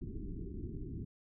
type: low-pass noise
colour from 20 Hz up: pink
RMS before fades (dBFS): -42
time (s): 0.01-1.05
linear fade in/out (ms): 10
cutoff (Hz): 400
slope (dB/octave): 96
effects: none